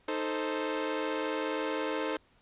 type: chord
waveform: sawtooth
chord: A diminished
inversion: second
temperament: equal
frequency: 311.1 / 440 / 523.3 Hz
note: Eb4 / A4 / C5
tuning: 0 / 0 / 0 cents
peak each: -31 dBFS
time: 0.08-2.17 s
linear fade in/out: 5 ms
effects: pink hiss -65 dBFS RMS until 2.41 s + resampled to 8000 Hz